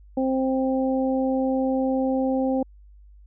harmonic tone, 263 Hz, C4, 9 cents sharp, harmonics 1 / 2 / 3, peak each -22 / -25 / -31 dBFS, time 0.17-2.63 s, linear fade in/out 5 ms, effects added 50 Hz sine -46 dBFS peak until 3.26 s

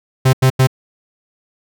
45% pulse tone bursts, 130.81 Hz, C3, in tune, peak -8 dBFS, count 3, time 0.25-0.672 s, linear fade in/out 10 ms, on 82 ms, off 88 ms, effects none

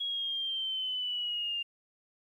sine linear sweep, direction down, 3322 to 2792 Hz, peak -31 dBFS, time 0-1.63 s, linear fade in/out 10 ms, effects 11-bit

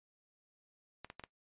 clicks, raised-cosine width 0.3 ms, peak -29 dBFS, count 4, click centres 1.046 / 1.101 / 1.196 / 1.238 s, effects noise-tail reverb RT60 0.1 s tail -17 dB re dry + resampled to 8000 Hz

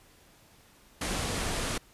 pink low-pass noise, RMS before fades -32 dBFS, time 1.01-1.78 s, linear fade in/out 5 ms, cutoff 11000 Hz, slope 48 dB/octave, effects pink hiss -59 dBFS RMS until 1.93 s + resampled to 32000 Hz

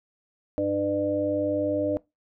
harmonic tone, 100 Hz, G2, 35 cents sharp, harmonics 1 / 3 / 5 / 6, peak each -37 / -27 / -29 / -26 dBFS, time 0.58-1.97 s, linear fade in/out 0 ms, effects noise-tail reverb RT60 0.2 s tail -21 dB re dry

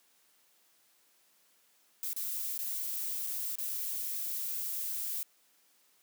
violet noise with dropouts, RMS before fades -36 dBFS, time 2.03-5.23 s, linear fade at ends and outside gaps 0 ms, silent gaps 2.132-2.164 / 2.577-2.59 / 3.265-3.271 / 3.555-3.585 s, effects white hiss -68 dBFS RMS until 6.02 s + high-pass 200 Hz 12 dB/octave

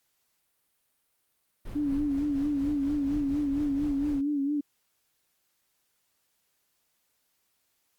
brown noise with tremolo, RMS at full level -38 dBFS, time 1.65-4.21 s, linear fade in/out 5 ms, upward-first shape sine, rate 4.2 Hz, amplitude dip 50%
sine tone with vibrato, 285.5 Hz, D4, 49 cents flat, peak -25 dBFS, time 1.75-4.61 s, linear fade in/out 10 ms, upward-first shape sine, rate 4.4 Hz, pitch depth 69 cents each way
effects white hiss -74 dBFS RMS until 7.98 s + Opus 48 kbps

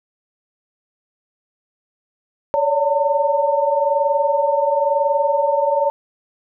sine tone cluster, 559 / 580 / 904 Hz, C#5 / D5 / A5, +14 / -22 / +47 cents, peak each -19 dBFS, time 2.54-5.9 s, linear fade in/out 0 ms, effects none

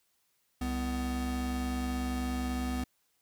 square tone pair together, 66.56 / 250 Hz, C2 / B3, +30 / +21 cents, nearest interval octave + major seventh, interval 2291 cents, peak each -35 / -34 dBFS, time 0.61-2.84 s, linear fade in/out 5 ms, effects white hiss -74 dBFS RMS until 3.21 s

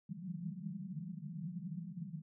pink band-pass noise, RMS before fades -44 dBFS, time 0.09-2.22 s, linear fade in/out 10 ms, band 150 to 200 Hz, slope 96 dB/octave, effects none

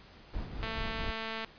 brown noise with tremolo, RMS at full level -36 dBFS, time 0.33-1.12 s, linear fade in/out 10 ms, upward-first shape triangle, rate 4.4 Hz, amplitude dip 55%
click train, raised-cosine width 0.3 ms, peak -22 dBFS, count 183, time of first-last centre 0.63-1.446 s, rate 223 Hz
effects pink hiss -55 dBFS RMS until 1.58 s + resampled to 11025 Hz

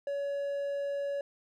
triangle tone, 564 Hz, C#5, 30 cents sharp, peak -29 dBFS, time 0.07-1.21 s, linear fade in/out 2 ms, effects none

